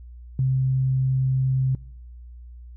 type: tone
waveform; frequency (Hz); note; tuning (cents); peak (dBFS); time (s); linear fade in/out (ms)
sine; 131.4; C3; +8; -18; 0.39-1.75; 2
effects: noise-tail reverb RT60 0.9 s tail -25 dB re dry + added 60 Hz sine -39 dBFS peak until 2.76 s